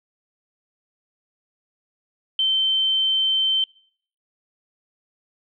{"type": "tone", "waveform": "sine", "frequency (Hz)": 3100, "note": "G7", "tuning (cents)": -20, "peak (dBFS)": -17, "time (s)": [2.39, 3.64], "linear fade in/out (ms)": 2, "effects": ["noise-tail reverb RT60 0.6 s tail -25 dB re dry"]}